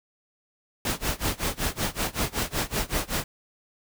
pink noise with tremolo, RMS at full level -25 dBFS, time 0.85-3.24 s, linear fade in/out 2 ms, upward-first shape sine, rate 5.3 Hz, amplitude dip 95%, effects none

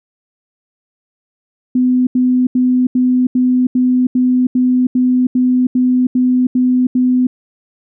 sine tone bursts, 252.1 Hz, B3, 36 cents sharp, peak -9 dBFS, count 14, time 1.75-7.27 s, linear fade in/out 5 ms, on 320 ms, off 80 ms, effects none

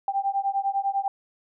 sine beating tone pair, 784 / 794 Hz, G5 / G5, 0 / +22 cents, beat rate 10 Hz, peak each -26 dBFS, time 0.08-1.08 s, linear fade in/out 2 ms, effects none

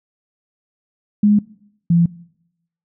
sine tone pair in turn, 207.7 / 170.21 Hz, G#3 / F3, 0 / -44 cents, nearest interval minor third, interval 344 cents, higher first, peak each -9 / -10 dBFS, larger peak first, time 1.23-1.39 / 1.9-2.06 s, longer neither, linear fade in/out 5 ms, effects noise-tail reverb RT60 0.8 s tail -22 dB re dry

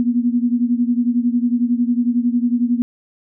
sine beating tone pair, 237.8 / 248.8 Hz, A#3 / B3, +35 / +13 cents, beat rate 11 Hz, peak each -16 / -19 dBFS, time 0-2.82 s, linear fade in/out 0 ms, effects none

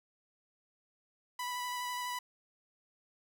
sawtooth tone with vibrato, 987.8 Hz, B5, in tune, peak -32 dBFS, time 1.39-2.19 s, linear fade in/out 5 ms, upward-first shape square, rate 12 Hz, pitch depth 11 cents each way, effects none

